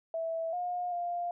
sine tone with pitch steps, 656 / 714 / 699 Hz, E5 / F5 / F5, -9 / +38 / +1 cents, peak -31 dBFS, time 0.14-1.31 s, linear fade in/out 2 ms, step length 390 ms, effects none

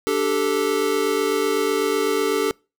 square chord, D suspended fourth, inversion none, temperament equal, 293.7 / 392 / 440 Hz, D4 / G4 / A4, 0 / 0 / 0 cents, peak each -27 / -24 / -22 dBFS, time 0.07-2.51 s, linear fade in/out 0 ms, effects noise-tail reverb RT60 0.3 s tail -26 dB re dry

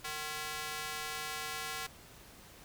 square tone with high-pass filter, 152.7 Hz, D#3, 32 cents flat, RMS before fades -40 dBFS, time 0.04-1.87 s, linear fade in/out 10 ms, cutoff 1200 Hz, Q 0.68, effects pink hiss -55 dBFS RMS until 2.64 s

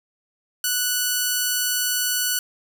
5% pulse tone, 1480 Hz, F#6, in tune, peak -9 dBFS, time 0.64-2.39 s, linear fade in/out 2 ms, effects none

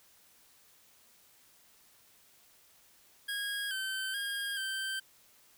25% pulse tone with pitch steps, 1640 / 1543 / 1622 / 1558 Hz, G#6 / G6 / G#6 / G6, -22 / -28 / -41 / -11 cents, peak -30 dBFS, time 3.28-5 s, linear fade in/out 10 ms, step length 430 ms, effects white hiss -63 dBFS RMS until 5.57 s

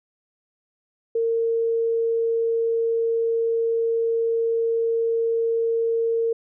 sine tone, 458.1 Hz, A#4, 30 cents flat, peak -19 dBFS, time 1.15-6.33 s, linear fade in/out 5 ms, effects none

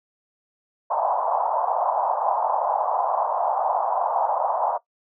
pink band-pass noise, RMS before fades -23 dBFS, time 0.9-4.78 s, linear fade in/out 10 ms, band 650 to 1000 Hz, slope 48 dB/octave, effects noise-tail reverb RT60 0.1 s tail -17 dB re dry

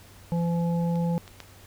harmonic tone, 170 Hz, F3, 46 cents flat, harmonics 1 / 3 / 5, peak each -23 / -33 / -37 dBFS, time 0.32-1.18 s, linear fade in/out 0 ms
clicks, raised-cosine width 0.2 ms, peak -30 / -27 / -21 dBFS, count 3, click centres 0.957 / 1.278 / 1.403 s
effects added 96 Hz sine -52 dBFS peak until 1.66 s + pink hiss -52 dBFS RMS until 1.66 s

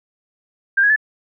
sine tone with pitch steps, 1590 / 1660.4 / 1733.9 Hz, G6 / G#6 / A6, +24 / -1 / -26 cents, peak -11 dBFS, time 0.77-0.962 s, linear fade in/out 10 ms, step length 64 ms, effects none

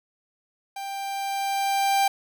45% pulse tone with level ramp, 789 Hz, G5, 11 cents sharp, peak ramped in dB -32 to -18 dBFS, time 0.76-2.08 s, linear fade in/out 5 ms, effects none

